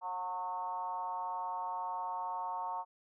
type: tone with frequency modulation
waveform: sine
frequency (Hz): 911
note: A#5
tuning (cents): -40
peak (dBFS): -35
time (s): 0.01-2.85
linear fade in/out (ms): 50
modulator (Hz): 185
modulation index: 0.99
effects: none